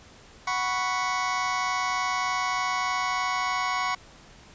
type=chord; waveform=30% pulse; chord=F# suspended fourth; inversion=none; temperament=just; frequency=740 / 986.7 / 1110 Hz; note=F#5 / B5 / C#6; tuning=0 / -2 / +2 cents; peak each=-29 / -28 / -25 dBFS; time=0.47-3.95 s; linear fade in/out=5 ms; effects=pink hiss -51 dBFS RMS until 4.54 s + resampled to 16000 Hz